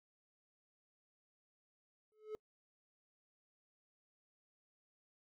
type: tone with exponential growth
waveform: triangle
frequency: 430 Hz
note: A4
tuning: 40 cents flat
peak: -36 dBFS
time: 2.12-2.35 s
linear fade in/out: 0 ms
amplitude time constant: 49 ms
effects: noise-tail reverb RT60 0.1 s tail -26 dB re dry